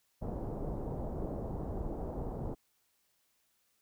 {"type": "low-pass noise", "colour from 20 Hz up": "pink", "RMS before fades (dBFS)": -38, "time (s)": [0.21, 2.55], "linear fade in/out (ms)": 20, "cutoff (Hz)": 760, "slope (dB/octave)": 24, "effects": ["white hiss -75 dBFS RMS until 3.81 s"]}